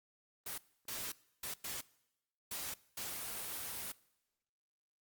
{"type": "noise bursts at uneven times", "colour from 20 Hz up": "white", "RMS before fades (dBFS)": -42, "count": 6, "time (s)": [[0.46, 0.58], [0.88, 1.12], [1.43, 1.54], [1.64, 1.81], [2.51, 2.74], [2.97, 3.92]], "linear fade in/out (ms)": 5, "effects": ["noise-tail reverb RT60 0.9 s tail -22 dB re dry", "Opus 24 kbps"]}